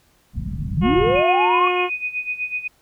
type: low-pass noise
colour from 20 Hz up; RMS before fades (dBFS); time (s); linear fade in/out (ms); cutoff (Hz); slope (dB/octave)
white; -26; 0.33-1.23; 50; 200; 48
type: linear sweep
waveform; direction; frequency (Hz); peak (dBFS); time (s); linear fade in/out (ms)
sine; up; 133.4 to 1132; -16; 0.77-1.68; 5
type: harmonic tone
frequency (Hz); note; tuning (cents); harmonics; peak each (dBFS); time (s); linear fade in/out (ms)
360; F#4; -47; 1 / 2 / 3 / 4 / 5 / 6 / 7 / 8 / 9; -21 / -25 / -24 / -36 / -38 / -30 / -36 / -32 / -42; 0.81-1.9; 50
type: tone with tremolo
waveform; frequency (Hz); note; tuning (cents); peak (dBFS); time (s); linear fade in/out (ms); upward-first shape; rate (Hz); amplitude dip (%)
sine; 2489; D#7; 0; -20; 1.15-2.68; 10; sine; 8; 80
effects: pink hiss -59 dBFS RMS until 2.81 s